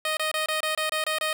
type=tone bursts; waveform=10% pulse; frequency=622.3 Hz; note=D#5; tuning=in tune; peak=-16 dBFS; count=9; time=0.05-1.33 s; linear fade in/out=2 ms; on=120 ms; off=25 ms; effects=none

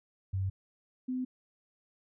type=tone pair in turn; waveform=sine; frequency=95.7 / 254.8 Hz; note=G2 / C4; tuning=-41 / -46 cents; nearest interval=octave + perfect fourth; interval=1695 cents; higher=second; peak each=-29 / -31 dBFS; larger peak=first; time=0.33-0.5 / 1.08-1.25 s; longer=neither; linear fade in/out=10 ms; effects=none

